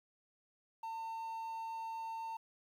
triangle tone with quantisation, 902 Hz, A5, 43 cents sharp, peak -38 dBFS, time 0.83-2.37 s, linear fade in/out 5 ms, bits 11, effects none

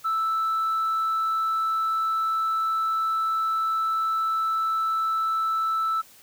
sine tone, 1318.5 Hz, E6, in tune, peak -20 dBFS, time 0.04-6.02 s, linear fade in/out 20 ms, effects tanh soft clip ceiling -20 dBFS + white hiss -52 dBFS RMS until 6.22 s

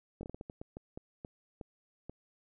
slowing click train, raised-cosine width 2 ms, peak -29 dBFS, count 13, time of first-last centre 0.21-2.096 s, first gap 21 ms, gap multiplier 1.33, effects none

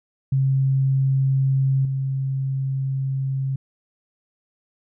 sine tone with level steps, 134.5 Hz, C3, 48 cents sharp, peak -16 / -21 dBFS, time 0.32-3.56 s, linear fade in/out 5 ms, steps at 1.85 s, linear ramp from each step 2 ms, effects none

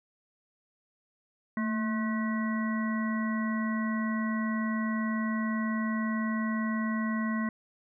harmonic tone with a mistuned harmonic, 214.9 Hz, A3, 41 cents flat, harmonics 1 / 3 / 5 / 7 / 9, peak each -28 / -43 / -38 / -43 / -38 dBFS, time 1.57-7.49 s, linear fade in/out 2 ms, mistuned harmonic 1, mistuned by +62 cents, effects none

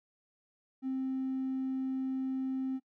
triangle tone, 263.2 Hz, C4, 10 cents sharp, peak -28 dBFS, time 0.82-2.8 s, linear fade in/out 50 ms, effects noise-tail reverb RT60 0.1 s tail -22 dB re dry + tanh soft clip ceiling -28 dBFS

